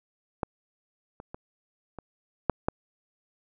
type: clicks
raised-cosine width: 1 ms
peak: -13 / -27 / -24 / -25 / -7 / -10 dBFS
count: 6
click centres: 0.432 / 1.201 / 1.345 / 1.987 / 2.497 / 2.685 s
effects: none